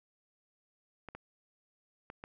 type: clicks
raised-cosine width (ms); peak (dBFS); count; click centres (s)
0.5; -29; 4; 1.087 / 1.15 / 2.101 / 2.239
effects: none